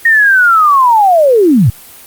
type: linear sweep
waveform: sine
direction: down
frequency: 1864.7 to 92 Hz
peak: -4 dBFS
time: 0.05-1.7 s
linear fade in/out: 5 ms
effects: white hiss -35 dBFS RMS until 2.06 s + Opus 32 kbps